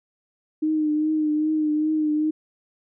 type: tone with vibrato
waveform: sine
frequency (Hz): 307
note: D#4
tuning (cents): -23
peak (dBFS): -19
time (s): 0.62-2.31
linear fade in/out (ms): 10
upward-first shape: triangle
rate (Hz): 2.5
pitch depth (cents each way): 37
effects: none